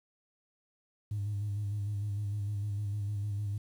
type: tone with vibrato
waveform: sine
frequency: 102.6 Hz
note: G#2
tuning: 21 cents flat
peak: -30 dBFS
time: 1.11-3.58 s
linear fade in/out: 5 ms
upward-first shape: square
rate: 6.6 Hz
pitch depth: 34 cents each way
effects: tanh soft clip ceiling -28 dBFS + 10-bit